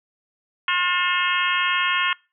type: harmonic tone with a mistuned harmonic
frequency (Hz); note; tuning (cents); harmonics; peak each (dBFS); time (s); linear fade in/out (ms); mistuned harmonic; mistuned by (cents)
357; F4; +38; 3 / 4 / 5 / 6 / 7 / 8 / 9; -24 / -25 / -26 / -27 / -27 / -28 / -29; 0.68-2.13; 2; 7; +71
effects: noise-tail reverb RT60 0.3 s tail -25 dB re dry